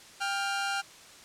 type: tone pair together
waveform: sawtooth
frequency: 791.6 / 1401 Hz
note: G5 / F6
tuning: +17 / +5 cents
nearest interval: minor seventh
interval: 988 cents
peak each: -28 dBFS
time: 0.2-0.82 s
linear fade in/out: 20 ms
effects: white hiss -51 dBFS RMS until 1.24 s + low-pass 8000 Hz 12 dB/octave